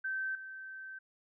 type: tone with level steps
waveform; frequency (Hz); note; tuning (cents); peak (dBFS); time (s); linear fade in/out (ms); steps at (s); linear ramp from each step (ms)
sine; 1548; G6; -22; -33 / -43; 0.04-0.99; 10; 0.35; 2
effects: none